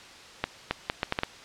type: accelerating click train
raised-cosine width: 0.3 ms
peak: -9 dBFS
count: 7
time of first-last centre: 0.44-1.234 s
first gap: 270 ms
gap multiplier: 0.7
effects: white hiss -47 dBFS RMS until 1.44 s + low-pass 5000 Hz 12 dB/octave